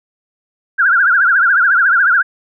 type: tone with vibrato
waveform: sine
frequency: 1492 Hz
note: F#6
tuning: 14 cents sharp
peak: -8 dBFS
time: 0.78-2.23 s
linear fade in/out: 20 ms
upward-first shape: triangle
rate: 14 Hz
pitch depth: 190 cents each way
effects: none